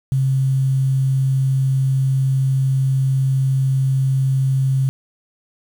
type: tone with quantisation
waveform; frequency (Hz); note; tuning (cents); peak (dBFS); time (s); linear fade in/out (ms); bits
sine; 133.5; C3; +35; -14; 0.12-4.89; 0; 7
effects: none